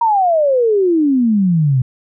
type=exponential sweep; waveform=sine; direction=down; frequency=952 to 123.47 Hz; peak=-10 dBFS; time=0.01-1.82 s; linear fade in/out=5 ms; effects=none